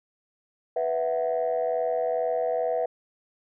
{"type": "chord", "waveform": "sine", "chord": "B suspended fourth", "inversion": "none", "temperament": "just", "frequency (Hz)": [493.9, 658.5, 740.8], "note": ["B4", "E5", "F#5"], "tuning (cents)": [0, -2, 2], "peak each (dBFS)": [-26, -26, -30], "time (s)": [0.76, 2.86], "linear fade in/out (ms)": 5, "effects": ["tanh soft clip ceiling -17 dBFS"]}